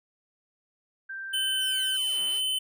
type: tone with pitch glide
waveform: sine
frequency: 1570 to 1547.5 Hz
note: G6 to G6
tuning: +2 to -23 cents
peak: -34 dBFS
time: 1.09-1.97 s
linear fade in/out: 10 ms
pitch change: -25 cents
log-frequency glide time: 1.48-1.62 s
type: tone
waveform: square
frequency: 3045 Hz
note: F#7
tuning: 49 cents sharp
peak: -26 dBFS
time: 1.33-2.59 s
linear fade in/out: 10 ms
type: linear two-way sweep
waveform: 5% pulse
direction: down then up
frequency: 3100 to 155.56 to 552 Hz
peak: -35 dBFS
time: 1.58-2.42 s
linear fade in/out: 50 ms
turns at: 2.22 s
effects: none